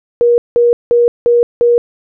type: tone bursts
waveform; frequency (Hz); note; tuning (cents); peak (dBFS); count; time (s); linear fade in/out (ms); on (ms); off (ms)
sine; 476.5; A#4; +38; -6; 5; 0.21-1.78; 0; 170; 180
effects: none